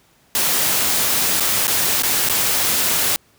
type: noise with dropouts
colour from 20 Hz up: white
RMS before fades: -18 dBFS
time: 0.35-3.16 s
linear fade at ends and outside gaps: 0 ms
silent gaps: 1.399-1.406 / 1.67-1.679 / 2.022-2.034 / 2.288-2.297 s
effects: pink hiss -56 dBFS RMS until 3.38 s + high-pass 60 Hz 12 dB/octave